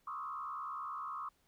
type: tone with frequency modulation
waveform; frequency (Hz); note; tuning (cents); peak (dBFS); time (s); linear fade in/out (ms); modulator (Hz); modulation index
sine; 1174.7; D6; 0; -39; 0.07-1.29; 5; 69.6; 1.8
effects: pink hiss -74 dBFS RMS until 1.47 s